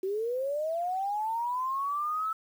sine linear sweep, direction up, 370 to 1318.5 Hz, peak -28 dBFS, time 0.03-2.33 s, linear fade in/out 5 ms, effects 9-bit

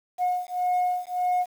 sine beating tone pair, 722 / 723.7 Hz, F#5 / F#5, -43 / -39 cents, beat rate 1.7 Hz, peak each -24 dBFS, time 0.18-1.46 s, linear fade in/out 50 ms, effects tanh soft clip ceiling -19 dBFS + 8-bit

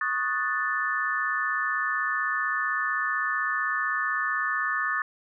sine chord, D# half-diminished seventh, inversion third, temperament equal, 1108.7 / 1244.5 / 1480 / 1760 Hz, C#6 / D#6 / F#6 / A6, 0 / 0 / 0 / 0 cents, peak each -33 / -30 / -33 / -27 dBFS, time 0.01-5.02 s, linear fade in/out 2 ms, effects none

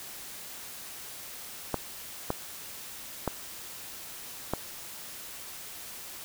clicks, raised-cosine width 1 ms, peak -13 dBFS, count 4, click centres 1.743 / 2.304 / 3.277 / 4.536 s, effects white hiss -43 dBFS RMS until 6.24 s

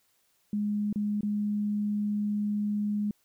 sine tone with dropouts, 207.7 Hz, G#3, in tune, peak -26 dBFS, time 0.53-3.11 s, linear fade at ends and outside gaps 2 ms, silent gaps 0.928-0.958 / 1.209-1.231 s, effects white hiss -70 dBFS RMS until 3.24 s

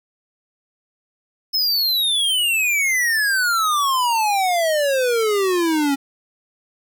square exponential sweep, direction down, 5260 to 272.3 Hz, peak -17 dBFS, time 1.53-5.96 s, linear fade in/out 20 ms, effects none

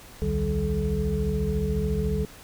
sine tone cluster, 61.7 / 75.8 / 150.2 / 194 / 431.2 Hz, B1 / D#2 / D3 / G3 / A4, -1 / -45 / +39 / -18 / -35 cents, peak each -29 dBFS, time 0.22-2.25 s, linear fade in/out 0 ms, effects tanh soft clip ceiling -12 dBFS + pink hiss -47 dBFS RMS until 2.43 s

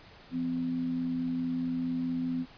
sine tone pair together, 170 / 254.7 Hz, F3 / C4, -46 / -46 cents, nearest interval perfect fifth, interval 700 cents, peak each -38 / -29 dBFS, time 0.31-2.46 s, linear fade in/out 50 ms, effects pink hiss -53 dBFS RMS until 2.57 s + resampled to 11025 Hz

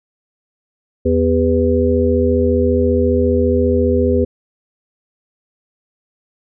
harmonic tone with a mistuned harmonic, 82.7 Hz, E2, 6 cents sharp, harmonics 1 / 3 / 5 / 6, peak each -17 / -17 / -17 / -17 dBFS, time 1.05-4.25 s, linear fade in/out 10 ms, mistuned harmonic 5, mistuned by -51 cents, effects none

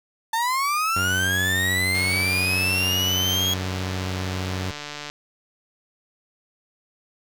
35% pulse linear sweep, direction up, 886 to 3307 Hz, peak -19 dBFS, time 0.33-3.54 s, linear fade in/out 5 ms
sawtooth tone, 93 Hz, F#2, 9 cents sharp, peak -22 dBFS, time 0.96-4.71 s, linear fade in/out 5 ms
click train, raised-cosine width 0.2 ms, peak -16 dBFS, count 464, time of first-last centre 1.95-5.1 s, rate 147 Hz
effects none

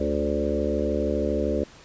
harmonic tone with a mistuned harmonic, 72.9 Hz, D2, 12 cents flat, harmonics 1 / 3 / 4 / 5 / 6 / 7 / 8, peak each -30 / -30 / -30 / -30 / -30 / -30 / -30 dBFS, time 0-1.64 s, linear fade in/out 5 ms, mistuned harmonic 7, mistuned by +21 cents, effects pink hiss -49 dBFS RMS until 1.84 s + resampled to 16000 Hz

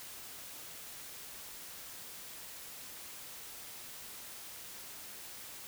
silence, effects white hiss -48 dBFS RMS until 5.67 s

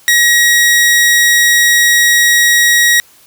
sawtooth tone, 1900 Hz, A#6, 33 cents sharp, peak -3 dBFS, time 0.08-3 s, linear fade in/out 0 ms, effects white hiss -45 dBFS RMS until 3.26 s

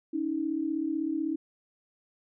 sine tone pair together, 283.5 / 319.5 Hz, C#4 / D#4, +39 / +46 cents, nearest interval major second, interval 207 cents, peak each -32 / -29 dBFS, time 0.13-1.36 s, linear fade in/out 10 ms, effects none

